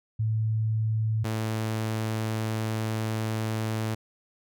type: tone pair in turn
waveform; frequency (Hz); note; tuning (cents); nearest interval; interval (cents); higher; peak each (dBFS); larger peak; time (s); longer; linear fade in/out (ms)
sine / sawtooth; 110 / 110; A2 / A2; 0 / 0; unison; 0; neither; -23; neither; 0.19-1.24 / 1.24-3.95; second; 10
effects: none